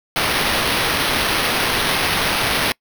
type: noise with sample-and-hold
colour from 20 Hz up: blue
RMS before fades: -19 dBFS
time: 0.16-2.72 s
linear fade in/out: 0 ms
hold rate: 7350 Hz
effects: noise-tail reverb RT60 0.1 s tail -26 dB re dry